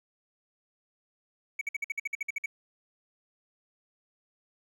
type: tone bursts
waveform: triangle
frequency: 2261 Hz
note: C#7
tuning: 34 cents sharp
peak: -27 dBFS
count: 12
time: 1.59-2.46 s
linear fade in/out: 5 ms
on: 23 ms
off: 54 ms
effects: none